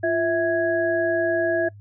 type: tone cluster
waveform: sine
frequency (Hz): 345.7 / 655 / 1661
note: F4 / E5 / G#6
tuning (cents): -18 / -11 / 0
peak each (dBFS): -24 / -21 / -26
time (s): 0.03-1.69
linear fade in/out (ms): 10
effects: noise-tail reverb RT60 0.1 s tail -25 dB re dry + added 102 Hz sine -41 dBFS peak until 1.8 s